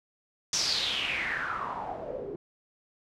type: noise with low-pass filter sweep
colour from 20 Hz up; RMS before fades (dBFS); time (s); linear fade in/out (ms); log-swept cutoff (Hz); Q
white; -32; 0.53-2.36; 2; 6000 to 380; 6.4
effects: none